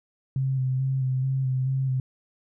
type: tone with vibrato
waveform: sine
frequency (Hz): 131.6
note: C3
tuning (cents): +10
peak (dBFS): -22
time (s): 0.36-2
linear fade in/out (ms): 2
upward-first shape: square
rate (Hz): 2.3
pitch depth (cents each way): 23
effects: none